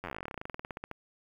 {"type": "slowing click train", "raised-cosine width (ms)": 0.5, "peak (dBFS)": -23, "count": 28, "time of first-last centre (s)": [0.04, 0.914], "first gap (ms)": 10, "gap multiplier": 1.08, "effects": ["9-bit"]}